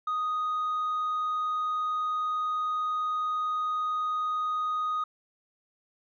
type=tone with tanh clipping; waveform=triangle; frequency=1244.5 Hz; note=D#6; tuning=in tune; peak=-27 dBFS; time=0.07-5.04 s; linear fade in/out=5 ms; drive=6 dB; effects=none